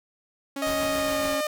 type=tone; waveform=sawtooth; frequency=277.2 Hz; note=C#4; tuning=in tune; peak=-26 dBFS; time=0.56-1.41 s; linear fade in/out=5 ms
type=tone with pitch glide; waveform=sawtooth; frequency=623 to 606.3 Hz; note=D#5 to D#5; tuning=+2 to -45 cents; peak=-21 dBFS; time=0.62-1.47 s; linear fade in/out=2 ms; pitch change=-47 cents; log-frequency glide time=0.86-1.32 s
type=noise with tremolo; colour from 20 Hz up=pink; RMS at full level=-36 dBFS; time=0.66-1.35 s; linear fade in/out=5 ms; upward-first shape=sine; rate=7.2 Hz; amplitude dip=40%
effects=none